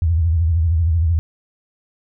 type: tone with vibrato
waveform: sine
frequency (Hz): 82.41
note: E2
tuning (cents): 0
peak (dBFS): -13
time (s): 0.02-1.19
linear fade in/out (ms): 0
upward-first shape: sine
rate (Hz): 13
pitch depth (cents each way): 120
effects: none